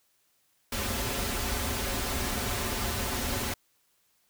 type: noise with comb filter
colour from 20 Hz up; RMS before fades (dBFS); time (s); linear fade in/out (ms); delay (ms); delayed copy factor
pink; -31; 0.72-3.54; 5; 6.3; -0.75
effects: white hiss -70 dBFS RMS until 4.29 s